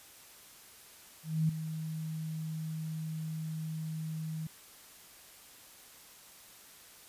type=tone with ADSR envelope; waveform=sine; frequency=158.4 Hz; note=D#3; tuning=31 cents sharp; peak=-24 dBFS; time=1.23-4.47 s; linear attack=260 ms; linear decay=5 ms; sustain=-11 dB; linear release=4 ms; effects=white hiss -55 dBFS RMS until 7.08 s + resampled to 32000 Hz